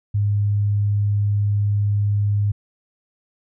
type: tone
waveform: sine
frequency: 102.6 Hz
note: G#2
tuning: 21 cents flat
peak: -16 dBFS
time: 0.14-2.52 s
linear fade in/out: 10 ms
effects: none